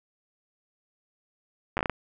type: slowing click train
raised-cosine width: 0.5 ms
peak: -12 dBFS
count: 7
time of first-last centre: 1.77-1.897 s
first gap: 9 ms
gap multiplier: 1.34
effects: none